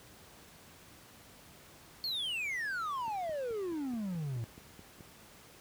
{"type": "exponential sweep", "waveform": "triangle", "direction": "down", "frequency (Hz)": [4435, 110], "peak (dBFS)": -32, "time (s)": [2.04, 4.44], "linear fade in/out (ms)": 0}
{"type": "click train", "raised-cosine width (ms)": 3, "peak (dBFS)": -37, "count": 10, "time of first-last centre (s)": [3.08, 5.007], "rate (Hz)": 4.67}
{"effects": ["pink hiss -56 dBFS RMS until 5.6 s", "high-pass 60 Hz 12 dB/octave"]}